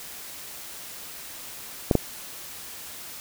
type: clicks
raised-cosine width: 2 ms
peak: -4 dBFS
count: 2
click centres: 1.912 / 1.953 s
effects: white hiss -40 dBFS RMS until 3.2 s